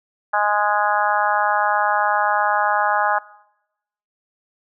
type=harmonic tone; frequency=207.7 Hz; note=G#3; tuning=in tune; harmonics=3 / 4 / 5 / 6 / 7 / 8; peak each=-25 / -19 / -24 / -24 / -24 / -25 dBFS; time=0.33-3.19 s; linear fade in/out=10 ms; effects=noise-tail reverb RT60 0.9 s tail -22 dB re dry